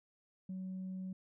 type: tone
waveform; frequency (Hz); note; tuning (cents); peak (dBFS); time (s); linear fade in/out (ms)
sine; 187.1; F#3; +20; -38; 0.49-1.13; 5
effects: tanh soft clip ceiling -37 dBFS